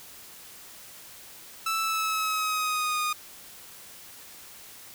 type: tone with pitch glide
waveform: sawtooth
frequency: 1318.5 to 1230.2 Hz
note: E6 to D#6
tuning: 0 to -20 cents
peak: -22 dBFS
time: 1.66-3.13 s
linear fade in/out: 5 ms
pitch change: -120 cents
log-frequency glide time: 1.82-3 s
effects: white hiss -47 dBFS RMS until 4.94 s